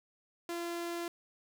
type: tone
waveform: sawtooth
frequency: 342.4 Hz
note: F4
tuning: 34 cents flat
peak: -32 dBFS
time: 0.49-1.08 s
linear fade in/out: 2 ms
effects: none